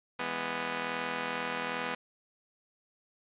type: chord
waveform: 5% pulse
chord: E major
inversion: none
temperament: just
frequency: 164.81 / 206 / 247.2 Hz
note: E3 / G#3 / B3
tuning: 0 / -14 / +2 cents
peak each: -30 / -29 / -24 dBFS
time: 0.19-1.95 s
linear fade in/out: 5 ms
effects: resampled to 8000 Hz + 10-bit